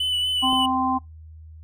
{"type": "tone with vibrato", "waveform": "triangle", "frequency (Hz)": 2990, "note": "F#7", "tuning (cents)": 17, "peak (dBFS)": -19, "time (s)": [0, 0.66], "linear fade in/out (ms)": 5, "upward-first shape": "sine", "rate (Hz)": 4.2, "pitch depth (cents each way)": 22}
{"type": "harmonic tone", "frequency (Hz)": 259.7, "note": "C4", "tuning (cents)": -13, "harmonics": [1, 3, 4], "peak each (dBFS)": [-24, -24, -24], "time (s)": [0.42, 0.99], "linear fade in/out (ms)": 20}
{"type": "clicks", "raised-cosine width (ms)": 2, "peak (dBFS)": -25, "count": 2, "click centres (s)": [0.526, 0.532]}
{"effects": ["noise-tail reverb RT60 0.2 s tail -22 dB re dry", "added 79 Hz sine -40 dBFS peak until 1.63 s"]}